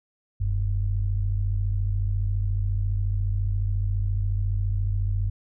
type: tone pair together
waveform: sine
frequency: 43.65 / 98 Hz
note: F1 / G2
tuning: 0 / 0 cents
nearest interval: octave + major second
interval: 1400 cents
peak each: -25 / -24 dBFS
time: 0.4-5.3 s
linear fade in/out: 10 ms
effects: none